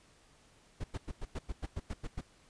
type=noise bursts; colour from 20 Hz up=brown; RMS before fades=-37 dBFS; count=11; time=0.8-2.212 s; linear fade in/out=10 ms; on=42 ms; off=95 ms; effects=pink hiss -64 dBFS RMS until 2.49 s + resampled to 22050 Hz